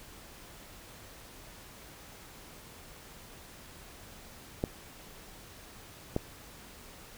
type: clicks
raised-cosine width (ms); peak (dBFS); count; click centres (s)
2; -15; 2; 4.639 / 6.164
effects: pink hiss -51 dBFS RMS until 7.17 s